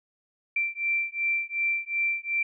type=beating tone pair; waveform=sine; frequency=2349 / 2351.7 Hz; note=D7 / D7; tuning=0 / +2 cents; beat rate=2.7 Hz; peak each=-28 dBFS; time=0.56-2.43 s; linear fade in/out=5 ms; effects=none